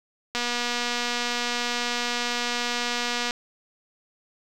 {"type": "click train", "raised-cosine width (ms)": 0.2, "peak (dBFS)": -10, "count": 714, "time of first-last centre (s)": [0.35, 3.309], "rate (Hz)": 241, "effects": ["8-bit"]}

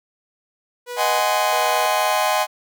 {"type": "tone with tremolo", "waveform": "sawtooth", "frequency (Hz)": 488.9, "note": "B4", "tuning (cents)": -18, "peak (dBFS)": -24, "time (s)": [0.86, 2.15], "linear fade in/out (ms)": 50, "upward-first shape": "square", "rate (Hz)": 1.5, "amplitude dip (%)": 65}
{"type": "chord", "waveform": "40% pulse", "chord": "Ab dominant seventh", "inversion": "second", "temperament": "just", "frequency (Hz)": [623, 747.5, 830.6, 1038.3], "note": ["Eb5", "Gb5", "Ab5", "C6"], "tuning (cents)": [2, 17, 0, -14], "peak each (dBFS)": -22, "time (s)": [0.96, 2.47], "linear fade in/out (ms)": 50}
{"effects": []}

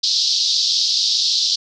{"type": "band-pass noise", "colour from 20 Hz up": "white", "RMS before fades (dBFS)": -18, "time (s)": [0.03, 1.56], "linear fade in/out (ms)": 10, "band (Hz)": [3700, 5300], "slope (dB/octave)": 48, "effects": []}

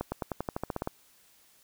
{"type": "accelerating click train", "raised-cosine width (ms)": 1, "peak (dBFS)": -17, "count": 12, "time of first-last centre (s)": [0.01, 0.874], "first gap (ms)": 110, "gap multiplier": 0.93, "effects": ["white hiss -62 dBFS RMS until 1.63 s"]}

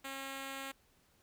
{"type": "tone", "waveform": "5% pulse", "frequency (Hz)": 271, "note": "C#4", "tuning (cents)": -39, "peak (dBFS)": -30, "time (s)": [0.04, 0.72], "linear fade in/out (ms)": 10, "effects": ["pink hiss -70 dBFS RMS until 1.22 s"]}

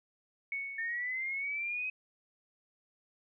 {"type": "tone with exponential decay", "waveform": "sine", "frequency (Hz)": 2217, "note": "C#7", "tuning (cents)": 0, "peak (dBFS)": -32, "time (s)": [0.52, 1.58], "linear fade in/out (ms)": 2, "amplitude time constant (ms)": 230}
{"type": "linear sweep", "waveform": "sine", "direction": "up", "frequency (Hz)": [1796, 2542], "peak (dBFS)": -33, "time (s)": [0.78, 1.9], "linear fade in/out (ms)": 5}
{"effects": []}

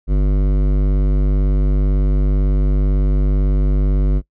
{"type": "tone with hard clipping", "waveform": "sine", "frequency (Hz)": 49, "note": "G1", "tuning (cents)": 0, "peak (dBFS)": -14, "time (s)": [0.07, 4.22], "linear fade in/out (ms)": 50, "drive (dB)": 15, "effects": ["noise-tail reverb RT60 0.1 s tail -21 dB re dry"]}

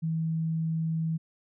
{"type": "tone", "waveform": "sine", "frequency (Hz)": 161.7, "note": "E3", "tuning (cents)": -33, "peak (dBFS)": -26, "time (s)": [0.02, 1.18], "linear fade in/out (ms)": 20, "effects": []}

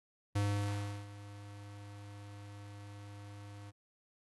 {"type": "tone with ADSR envelope", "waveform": "square", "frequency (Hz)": 101.9, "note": "G#2", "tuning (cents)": -32, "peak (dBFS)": -30, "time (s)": [0.35, 3.72], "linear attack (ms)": 11, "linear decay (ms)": 700, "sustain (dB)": -18, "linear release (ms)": 31, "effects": ["AAC 32 kbps"]}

